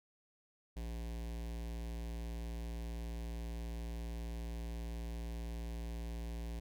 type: tone with notch filter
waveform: square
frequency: 57.4 Hz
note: A#1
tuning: 26 cents flat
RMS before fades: -42 dBFS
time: 0.76-6.6 s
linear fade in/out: 10 ms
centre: 1300 Hz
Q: 1.6
effects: none